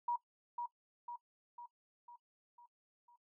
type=tone with echo; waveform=sine; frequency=957 Hz; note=A#5; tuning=45 cents sharp; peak=-32 dBFS; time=0.08-0.16 s; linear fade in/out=5 ms; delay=500 ms; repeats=6; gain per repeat=-5 dB; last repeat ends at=3.16 s; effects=noise-tail reverb RT60 0.1 s tail -19 dB re dry